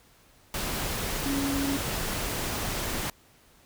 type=tone in noise; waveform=sine; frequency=277.2 Hz; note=C#4; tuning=in tune; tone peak=-27 dBFS; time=1.26-1.77 s; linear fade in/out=2 ms; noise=pink; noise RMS=-31 dBFS; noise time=0.54-3.1 s; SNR=+1 dB; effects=pink hiss -59 dBFS RMS until 3.65 s